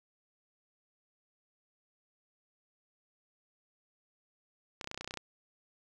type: clicks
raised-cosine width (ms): 0.2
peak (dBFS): -22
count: 12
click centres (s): 4.812 / 4.844 / 4.874 / 4.914 / 4.945 / 4.976 / 5.01 / 5.045 / 5.076 / 5.109 / 5.14 / 5.173
effects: none